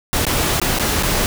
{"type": "noise with dropouts", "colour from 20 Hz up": "pink", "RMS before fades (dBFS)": -18, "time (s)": [0.13, 1.26], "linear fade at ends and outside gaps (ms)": 0, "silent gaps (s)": [[0.252, 0.267], [0.599, 0.616], [0.787, 0.796], [1.026, 1.033]], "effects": []}